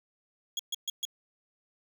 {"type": "tone bursts", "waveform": "30% pulse", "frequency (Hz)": 3322, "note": "G#7", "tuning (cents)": 0, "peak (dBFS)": -27, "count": 4, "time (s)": [0.57, 1.052], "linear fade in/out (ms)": 2, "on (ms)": 23, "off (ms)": 130, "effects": []}